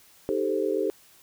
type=chord; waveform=sine; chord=A half-diminished seventh; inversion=second; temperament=equal; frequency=311.1 / 392 / 440 / 523.3 Hz; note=Eb4 / G4 / A4 / C5; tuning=0 / 0 / 0 / 0 cents; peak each=-31 / -27 / -28 / -31 dBFS; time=0.29-0.9 s; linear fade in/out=0 ms; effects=white hiss -56 dBFS RMS until 1.22 s